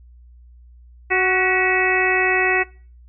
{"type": "harmonic tone with a mistuned harmonic", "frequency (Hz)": 370.9, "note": "F#4", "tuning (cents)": 4, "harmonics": [1, 2, 3, 4, 5, 6, 7], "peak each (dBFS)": [-21, -24, -28, -26, -19, -25, -24], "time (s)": [1.1, 2.64], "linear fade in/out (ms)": 20, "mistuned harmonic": 5, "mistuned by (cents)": 62, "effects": ["noise-tail reverb RT60 0.4 s tail -23 dB re dry", "added 60 Hz sine -43 dBFS peak until 3.08 s"]}